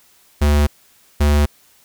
square tone pair in turn, 73.42 / 73.42 Hz, D2 / D2, 0 / 0 cents, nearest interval unison, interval 0 cents, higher neither, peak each -12 dBFS, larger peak neither, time 0.41-0.67 / 1.2-1.46 s, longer neither, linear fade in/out 10 ms, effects white hiss -53 dBFS RMS until 1.84 s

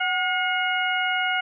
harmonic tone with a mistuned harmonic, 720 Hz, F#5, 47 cents flat, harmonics 1 / 2 / 3 / 4, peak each -27 / -25 / -27 / -29 dBFS, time 0-1.41 s, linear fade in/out 10 ms, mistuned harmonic 1, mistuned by +63 cents, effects none

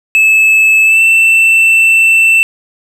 triangle tone with pitch glide, 2608 to 2671 Hz, E7 to E7, -19 to +22 cents, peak -3 dBFS, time 0.15-2.43 s, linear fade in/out 0 ms, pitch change +41 cents, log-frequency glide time 0.84-1.01 s, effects none

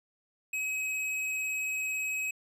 square tone, 2547 Hz, D#7, 40 cents sharp, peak -31 dBFS, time 0.53-2.31 s, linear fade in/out 5 ms, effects low-pass 12000 Hz 12 dB/octave

